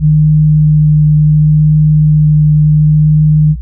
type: tone with vibrato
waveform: sine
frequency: 152.5 Hz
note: D#3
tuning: 34 cents flat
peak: -4 dBFS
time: 0-3.56 s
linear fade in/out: 50 ms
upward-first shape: triangle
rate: 0.7 Hz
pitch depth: 11 cents each way
effects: added 60 Hz sine -19 dBFS peak until 3.61 s